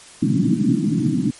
white band-pass noise, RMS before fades -18 dBFS, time 0.22-1.31 s, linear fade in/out 10 ms, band 120 to 320 Hz, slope 96 dB/octave, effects white hiss -43 dBFS RMS until 1.39 s + MP3 48 kbps

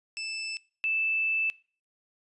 25% pulse / sine tone pair in turn, 2637 / 2637 Hz, E7 / E7, 0 / 0 cents, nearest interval unison, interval 0 cents, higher neither, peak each -29 / -25 dBFS, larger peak second, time 0.17-0.57 / 0.84-1.5 s, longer second, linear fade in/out 0 ms, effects noise-tail reverb RT60 0.4 s tail -22 dB re dry + resampled to 24000 Hz

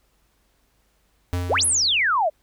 square tone with exponential decay, 88.8 Hz, F2, 29 cents sharp, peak -21 dBFS, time 1.33-2.25 s, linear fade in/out 0 ms, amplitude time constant 200 ms
sine exponential two-way sweep, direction up then down, 305.6 to 11270 to 577 Hz, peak -17 dBFS, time 1.49-2.3 s, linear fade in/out 20 ms, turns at 1.65 s
effects added 50 Hz sine -66 dBFS peak until 2.42 s + pink hiss -66 dBFS RMS until 2.42 s

